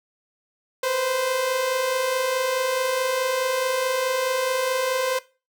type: tone pair together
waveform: sawtooth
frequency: 495.2 / 519.9 Hz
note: B4 / C5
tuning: +5 / -11 cents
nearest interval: minor second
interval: 84 cents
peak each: -25 / -19 dBFS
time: 0.83-5.19 s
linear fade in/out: 5 ms
effects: noise-tail reverb RT60 0.3 s tail -18 dB re dry